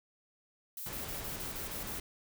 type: noise bursts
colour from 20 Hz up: violet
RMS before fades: -42 dBFS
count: 8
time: 0.77-1.989 s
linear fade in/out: 2 ms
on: 120 ms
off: 37 ms
type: noise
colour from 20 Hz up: pink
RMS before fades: -43 dBFS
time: 0.86-2 s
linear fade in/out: 2 ms
effects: none